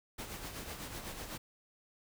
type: noise with tremolo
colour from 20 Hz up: pink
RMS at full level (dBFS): -42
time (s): 0.18-1.38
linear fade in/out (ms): 10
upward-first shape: sine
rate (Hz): 8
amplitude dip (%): 50
effects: none